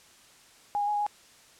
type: tone with pitch steps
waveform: sine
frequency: 822 / 817 / 836 / 824 / 831 Hz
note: G#5 / G#5 / G#5 / G#5 / G#5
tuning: -18 / -29 / +11 / -14 / +1 cents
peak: -25 dBFS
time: 0.75-1.065 s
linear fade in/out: 0 ms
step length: 63 ms
effects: white hiss -56 dBFS RMS until 1.59 s + low-pass 9000 Hz 12 dB/octave